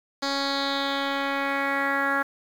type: tone with low-pass filter sweep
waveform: 10% pulse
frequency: 277.2 Hz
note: C#4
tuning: in tune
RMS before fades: -26 dBFS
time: 0.22-2.23 s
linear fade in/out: 10 ms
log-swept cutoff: 5100 to 1600 Hz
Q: 3.6
effects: 8-bit